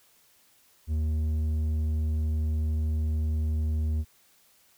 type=tone with low-pass filter; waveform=square; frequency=77.78 Hz; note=D#2; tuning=in tune; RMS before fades=-27 dBFS; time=0.87-4.05 s; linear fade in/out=50 ms; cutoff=180 Hz; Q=0.65; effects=white hiss -62 dBFS RMS until 4.77 s